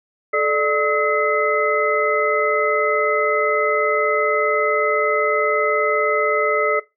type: tone cluster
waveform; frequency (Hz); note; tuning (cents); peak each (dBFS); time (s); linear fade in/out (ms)
sine; 432.3 / 593 / 1282 / 2042; A4 / D5 / E6 / C7; -31 / +17 / -49 / -43; -21; 0.33-6.8; 10
effects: noise-tail reverb RT60 0.2 s tail -18 dB re dry